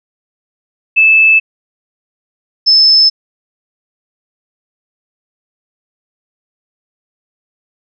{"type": "tone pair in turn", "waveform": "sine", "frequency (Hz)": [2623, 5246], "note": ["E7", "E8"], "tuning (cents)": [-9, -9], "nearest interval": "octave", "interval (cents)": 1200, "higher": "second", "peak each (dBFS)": -4, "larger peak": "neither", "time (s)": [[0.96, 1.4], [2.66, 3.1]], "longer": "neither", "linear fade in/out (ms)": 20, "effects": []}